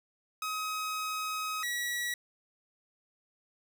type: tone pair in turn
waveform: sawtooth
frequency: 1267 / 1928.8 Hz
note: D#6 / B6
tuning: +31 / -41 cents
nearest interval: perfect fifth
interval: 728 cents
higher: second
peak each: -29 / -28 dBFS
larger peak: second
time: 0.42-1.63 / 1.63-2.14 s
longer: first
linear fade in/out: 2 ms
effects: none